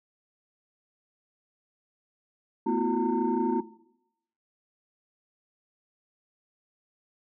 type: tone cluster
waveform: sine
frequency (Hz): 225.4 / 250.6 / 332.8 / 365 / 911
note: A3 / B3 / E4 / F#4 / A#5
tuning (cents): +42 / +25 / +17 / -24 / -40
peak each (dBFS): -29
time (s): 2.66-3.61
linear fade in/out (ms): 10
effects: noise-tail reverb RT60 0.8 s tail -18 dB re dry + tanh soft clip ceiling -16 dBFS